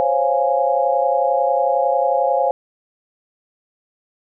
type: chord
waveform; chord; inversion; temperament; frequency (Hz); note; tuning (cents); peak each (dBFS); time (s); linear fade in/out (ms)
sine; Db major seventh; third; equal; 523.3 / 554.4 / 698.5 / 830.6; C5 / Db5 / F5 / Ab5; 0 / 0 / 0 / 0; -20; 0-2.51; 0
effects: none